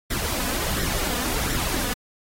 pink noise with flanger, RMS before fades -26 dBFS, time 0.1-1.94 s, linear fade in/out 10 ms, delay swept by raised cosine 0.53 to 4.13 ms, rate 1.4 Hz, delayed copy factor +0.6, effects AAC 48 kbps

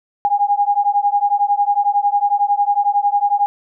sine beating tone pair, 810 / 821 Hz, G#5 / G#5, -43 / -20 cents, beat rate 11 Hz, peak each -16 dBFS, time 0.25-3.46 s, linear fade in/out 0 ms, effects none

